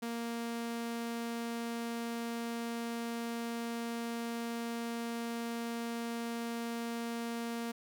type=tone; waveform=sawtooth; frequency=233.1 Hz; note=A#3; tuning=in tune; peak=-32 dBFS; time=0.02-7.72 s; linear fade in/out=10 ms; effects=none